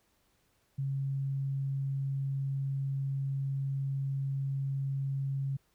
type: tone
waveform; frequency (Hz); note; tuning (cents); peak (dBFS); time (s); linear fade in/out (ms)
sine; 136.8; C#3; -23; -30; 0.78-5.57; 10
effects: pink hiss -72 dBFS RMS until 5.74 s